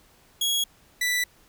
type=tone pair in turn; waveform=sawtooth; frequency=3322 / 1975.3 Hz; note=G#7 / B6; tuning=0 / 0 cents; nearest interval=major sixth; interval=900 cents; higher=first; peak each=-19 dBFS; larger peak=neither; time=0.41-0.64 / 1.01-1.24 s; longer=neither; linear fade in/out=5 ms; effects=pink hiss -58 dBFS RMS until 1.48 s